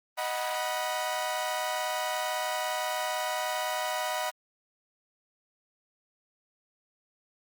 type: chord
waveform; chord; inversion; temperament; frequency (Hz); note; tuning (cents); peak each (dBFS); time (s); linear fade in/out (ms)
sawtooth; B major; first; equal with one note detuned; 622.3 / 740 / 976.4; D#5 / F#5 / B5; 0 / 0 / -20; -30; 0.17-4.31; 20
effects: Opus 24 kbps